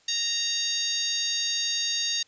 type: harmonic tone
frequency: 929 Hz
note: A#5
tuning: 6 cents flat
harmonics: 2 / 3 / 4 / 5 / 6 / 7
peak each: -38 / -36 / -29 / -30 / -36 / -31 dBFS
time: 0.08-2.23 s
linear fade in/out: 5 ms
effects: white hiss -61 dBFS RMS until 2.27 s + resampled to 16000 Hz